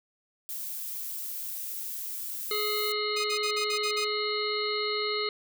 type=noise; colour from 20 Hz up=violet; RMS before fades=-36 dBFS; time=0.49-2.92 s; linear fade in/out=0 ms
type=harmonic tone; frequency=421.1 Hz; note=G#4; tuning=24 cents sharp; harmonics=1 / 3 / 5 / 7 / 9 / 10; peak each=-31 / -35 / -35 / -40 / -38 / -33 dBFS; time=2.51-5.29 s; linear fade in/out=2 ms
type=tone bursts; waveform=10% pulse; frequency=1244.5 Hz; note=D#6; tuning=in tune; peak=-23 dBFS; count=7; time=3.16-4.048 s; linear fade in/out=10 ms; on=84 ms; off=50 ms
effects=none